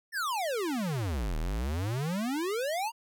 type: exponential two-way sweep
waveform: square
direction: down then up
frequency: 1864.7 to 36.71 to 963 Hz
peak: -30 dBFS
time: 0.12-2.92 s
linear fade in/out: 50 ms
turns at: 1.37 s
effects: none